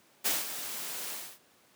white noise with ADSR envelope, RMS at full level -27 dBFS, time 0.24-1.39 s, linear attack 23 ms, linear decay 180 ms, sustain -11 dB, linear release 270 ms, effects pink hiss -63 dBFS RMS until 1.75 s + high-pass 200 Hz 12 dB/octave

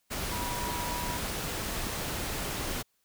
sine tone in noise, 969 Hz, B5, 33 cents flat, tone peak -36 dBFS, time 0.31-1.19 s, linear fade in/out 20 ms, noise pink, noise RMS -34 dBFS, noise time 0.1-2.83 s, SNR -5 dB, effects white hiss -74 dBFS RMS until 3.04 s

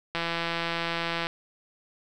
click train, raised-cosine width 0.3 ms, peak -13 dBFS, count 189, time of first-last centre 0.15-1.269 s, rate 168 Hz, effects none

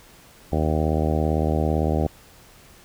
harmonic tone, 77.78 Hz, D#2, in tune, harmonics 1 / 2 / 3 / 4 / 5 / 6 / 7 / 8 / 9 / 10, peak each -23 / -26 / -28 / -29 / -30 / -31 / -31 / -32 / -33 / -33 dBFS, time 0.52-2.07 s, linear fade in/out 5 ms, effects pink hiss -50 dBFS RMS until 2.84 s

